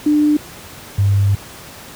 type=tone pair in turn; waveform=sine; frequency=298.7 / 99.68 Hz; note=D4 / G2; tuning=+29 / +29 cents; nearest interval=octave + perfect fifth; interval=1900 cents; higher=first; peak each=-10 dBFS; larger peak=neither; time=0.06-0.37 / 0.98-1.35 s; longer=second; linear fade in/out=5 ms; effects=pink hiss -36 dBFS RMS until 1.95 s + high-pass 60 Hz 12 dB/octave